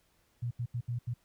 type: tone bursts at uneven times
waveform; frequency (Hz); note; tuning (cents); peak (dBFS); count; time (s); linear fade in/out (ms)
sine; 120; B2; -49; -31; 5; 0.42-0.51 / 0.59-0.66 / 0.74-0.81 / 0.88-0.99 / 1.07-1.14; 10
effects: pink hiss -71 dBFS RMS until 1.24 s